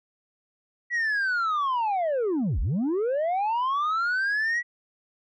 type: linear two-way sweep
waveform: sine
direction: down then up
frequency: 1951 to 37.29 to 1951 Hz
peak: -20 dBFS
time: 0.9-4.63 s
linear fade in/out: 50 ms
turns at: 2.6 s
effects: tanh soft clip ceiling -22 dBFS